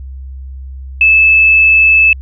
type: tone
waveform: sine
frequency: 2617 Hz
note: E7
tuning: 13 cents flat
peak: -4 dBFS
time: 1.01-2.13 s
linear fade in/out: 2 ms
effects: added 66 Hz sine -24 dBFS peak until 2.21 s